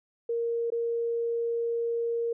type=tone with dropouts; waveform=sine; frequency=466.2 Hz; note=A#4; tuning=in tune; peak=-26 dBFS; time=0.29-2.33 s; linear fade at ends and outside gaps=5 ms; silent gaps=0.703-0.72 s; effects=none